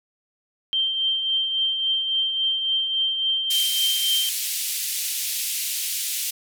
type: tone with tremolo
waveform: sine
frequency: 3143 Hz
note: G7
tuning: 4 cents sharp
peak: -18 dBFS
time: 0.73-4.29 s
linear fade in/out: 0 ms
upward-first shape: triangle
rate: 3.6 Hz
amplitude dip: 50%
type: band-pass noise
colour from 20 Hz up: white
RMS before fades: -27 dBFS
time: 3.5-6.31 s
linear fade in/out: 10 ms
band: 2500 to 15000 Hz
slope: 24 dB/octave
effects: none